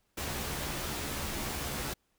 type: noise with comb filter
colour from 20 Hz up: pink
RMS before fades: -36 dBFS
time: 0.17-1.94 s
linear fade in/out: 10 ms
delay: 14 ms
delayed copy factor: +0.6
effects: pink hiss -75 dBFS RMS until 2.18 s